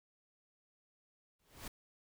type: noise with exponential growth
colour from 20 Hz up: pink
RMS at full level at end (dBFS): -42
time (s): 1.39-1.68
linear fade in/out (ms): 5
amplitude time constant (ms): 62
effects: none